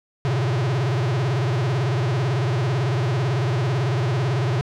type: tone with vibrato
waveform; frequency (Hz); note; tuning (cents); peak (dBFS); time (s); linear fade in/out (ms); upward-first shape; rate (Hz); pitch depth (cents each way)
square; 126.6; B2; +43; -20; 0.25-4.61; 0; sine; 18; 240
effects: low-pass 5000 Hz 12 dB/octave + 9-bit